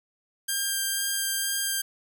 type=tone with vibrato; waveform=5% pulse; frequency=1596 Hz; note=G6; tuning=31 cents sharp; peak=-15 dBFS; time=0.48-1.82 s; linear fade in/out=10 ms; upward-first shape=sine; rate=2.1 Hz; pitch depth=9 cents each way; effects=none